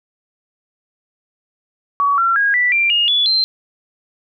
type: tone with pitch steps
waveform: sine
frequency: 1131 / 1360.6 / 1636.9 / 1969.2 / 2369 / 2850 / 3429 / 4125 Hz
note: C#6 / F6 / G#6 / B6 / D7 / F7 / A7 / C8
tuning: +34 / -46 / -26 / -6 / +14 / +34 / -45 / -25 cents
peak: -12 dBFS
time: 2-3.44 s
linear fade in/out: 0 ms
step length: 180 ms
effects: none